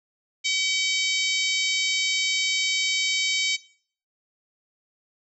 harmonic tone with a mistuned harmonic, 760 Hz, F#5, 46 cents sharp, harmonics 3 / 4 / 5 / 6 / 7 / 8 / 9 / 10, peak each -26 / -28 / -30 / -32 / -33 / -34 / -35 / -36 dBFS, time 0.44-3.57 s, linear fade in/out 20 ms, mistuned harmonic 4, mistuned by +25 cents, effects noise-tail reverb RT60 0.5 s tail -18 dB re dry

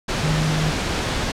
sine tone in noise, 155.56 Hz, D#3, in tune, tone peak -19 dBFS, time 0.23-0.71 s, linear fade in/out 10 ms, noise pink, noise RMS -23 dBFS, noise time 0.08-1.32 s, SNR +1 dB, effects low-pass 6000 Hz 12 dB/octave

